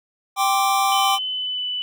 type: chord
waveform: square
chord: G suspended fourth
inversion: none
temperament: equal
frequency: 784 / 1046.5 / 1174.7 Hz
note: G5 / C6 / D6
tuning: 0 / 0 / 0 cents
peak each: -20 / -26 / -22 dBFS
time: 0.36-1.19 s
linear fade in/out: 50 ms
type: tone with pitch glide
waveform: sine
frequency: 3053 to 2985 Hz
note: G7 to F#7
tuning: -46 to +15 cents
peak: -23 dBFS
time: 0.92-1.82 s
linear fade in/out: 0 ms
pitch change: -39 cents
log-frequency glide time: 1.05-1.66 s
effects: none